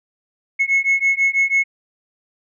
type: beating tone pair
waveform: sine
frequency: 2183 / 2189.1 Hz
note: C#7 / C#7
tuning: -27 / -22 cents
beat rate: 6.1 Hz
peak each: -16 dBFS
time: 0.59-1.64 s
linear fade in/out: 20 ms
effects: tanh soft clip ceiling -10 dBFS